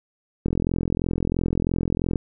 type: click train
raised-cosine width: 3 ms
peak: -10 dBFS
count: 74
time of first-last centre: 0.46-2.158 s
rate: 43 Hz
effects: none